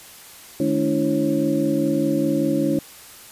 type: tone cluster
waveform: sine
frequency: 152.5 / 214.7 / 285.6 / 330.6 / 544 Hz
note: D#3 / A3 / D4 / E4 / C#5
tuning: -34 / -42 / -48 / +5 / -33 cents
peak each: -28 / -26 / -21 / -23 / -26 dBFS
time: 0.6-2.79 s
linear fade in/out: 2 ms
effects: white hiss -43 dBFS RMS until 3.31 s + resampled to 32000 Hz